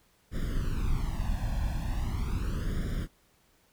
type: noise with flanger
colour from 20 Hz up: brown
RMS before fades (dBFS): -30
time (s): 0.31-3.08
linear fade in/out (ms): 50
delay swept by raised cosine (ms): 0.57 to 1.2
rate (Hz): 0.39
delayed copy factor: +1
effects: pink hiss -66 dBFS RMS until 3.72 s